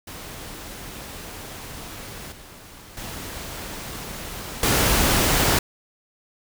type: noise with level steps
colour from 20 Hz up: pink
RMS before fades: -37 / -44 / -34 / -19 dBFS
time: 0.07-5.59 s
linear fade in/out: 5 ms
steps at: 2.32 / 2.97 / 4.63 s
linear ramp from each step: 2 ms
effects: none